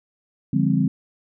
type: chord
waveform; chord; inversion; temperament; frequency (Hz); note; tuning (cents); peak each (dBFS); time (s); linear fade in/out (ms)
sine; D half-diminished seventh; none; equal with one note detuned; 146.83 / 174.61 / 203.5 / 261.6; D3 / F3 / Ab3 / C4; 0 / 0 / -35 / 0; -22; 0.53-0.88; 5
effects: none